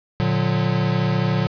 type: chord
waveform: square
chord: Bb augmented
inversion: none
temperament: equal with one note detuned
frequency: 116.54 / 146.83 / 181.09 Hz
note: Bb2 / D3 / F#3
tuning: 0 / 0 / -37 cents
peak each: -23 dBFS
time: 0.2-1.47 s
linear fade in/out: 0 ms
effects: resampled to 11025 Hz + 8-bit